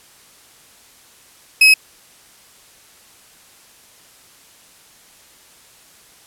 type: tone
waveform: 35% pulse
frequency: 2556 Hz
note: D#7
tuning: 46 cents sharp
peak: -5 dBFS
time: 1.61-1.74 s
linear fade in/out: 5 ms
effects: white hiss -48 dBFS RMS until 6.26 s + low-pass 12000 Hz 12 dB/octave